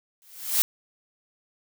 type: noise with exponential growth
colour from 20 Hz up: blue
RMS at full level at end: -18 dBFS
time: 0.22-0.62 s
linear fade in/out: 0 ms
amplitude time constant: 85 ms
effects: none